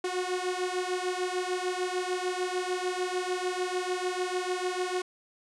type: beating tone pair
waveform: sawtooth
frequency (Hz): 361.4 / 368.1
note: F#4 / F#4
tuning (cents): -41 / -9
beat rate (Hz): 6.7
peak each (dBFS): -28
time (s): 0.04-5.02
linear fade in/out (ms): 5
effects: resampled to 22050 Hz